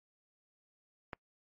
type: click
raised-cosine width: 0.5 ms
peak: -24 dBFS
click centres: 1.132 s
effects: noise-tail reverb RT60 0.1 s tail -26 dB re dry + MP3 32 kbps